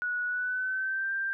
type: tone with pitch glide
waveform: sine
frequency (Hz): 1465 to 1579.2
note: F#6 to G6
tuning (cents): -18 to +12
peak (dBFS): -28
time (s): 0.02-1.33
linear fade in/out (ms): 0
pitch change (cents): +130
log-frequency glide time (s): 0.26-1.11
effects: none